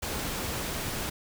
pink noise, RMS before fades -33 dBFS, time 0.02-1.1 s, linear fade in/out 10 ms, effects none

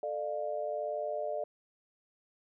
sine chord, D minor, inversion second, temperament equal with one note detuned, 440 / 597.3 / 698.5 Hz, A4 / D5 / F5, 0 / +29 / 0 cents, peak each -40 / -34 / -39 dBFS, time 0.03-1.44 s, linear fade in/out 2 ms, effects none

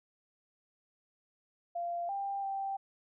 sine tone with pitch steps, 691 / 793 / 783 Hz, F5 / G5 / G5, -19 / +20 / -2 cents, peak -33 dBFS, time 1.75-2.77 s, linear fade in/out 10 ms, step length 340 ms, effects none

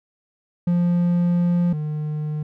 triangle tone pair in turn, 174.61 / 151.71 Hz, F3 / D#3, 0 / -43 cents, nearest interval major second, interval 243 cents, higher first, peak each -14 / -21 dBFS, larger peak first, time 0.67-1.73 / 1.73-2.43 s, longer first, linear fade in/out 5 ms, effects none

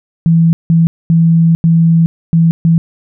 sine tone bursts at uneven times, 165.4 Hz, E3, 6 cents sharp, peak -5 dBFS, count 6, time 0.26-0.53 / 0.7-0.87 / 1.1-1.55 / 1.64-2.06 / 2.33-2.51 / 2.65-2.78 s, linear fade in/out 0 ms, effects none

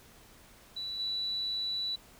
sine tone with level steps, 3951 Hz, B7, in tune, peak -35 / -31 dBFS, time 0.76-1.96 s, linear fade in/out 10 ms, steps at 0.99 s, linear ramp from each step 10 ms, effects pink hiss -57 dBFS RMS until 2.19 s

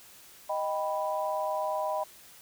sine chord, Eb augmented, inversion none, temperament equal, 622.3 / 784 / 987.8 Hz, Eb5 / G5 / B5, 0 / 0 / 0 cents, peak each -31 / -34 / -33 dBFS, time 0.49-2.04 s, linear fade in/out 10 ms, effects white hiss -53 dBFS RMS until 2.41 s

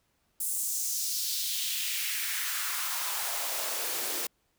white noise with high-pass filter sweep, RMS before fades -32 dBFS, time 0.4-4.27 s, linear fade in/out 5 ms, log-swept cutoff 9400 to 320 Hz, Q 2, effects pink hiss -73 dBFS RMS until 4.58 s

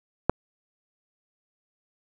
click, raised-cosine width 1 ms, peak -4 dBFS, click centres 0.296 s, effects none

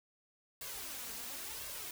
white noise with flanger, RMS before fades -44 dBFS, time 0.61-1.91 s, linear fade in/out 2 ms, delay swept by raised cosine 1.8 to 4.4 ms, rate 0.95 Hz, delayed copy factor +0.6, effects none

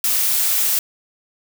blue noise, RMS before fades -18 dBFS, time 0.04-0.79 s, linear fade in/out 2 ms, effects none

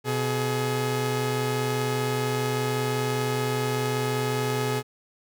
sawtooth tone pair together, 125.85 / 422.6 Hz, B2 / G#4, +33 / +30 cents, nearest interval octave + major sixth, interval 2097 cents, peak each -23 dBFS, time 0.04-4.83 s, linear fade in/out 50 ms, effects none

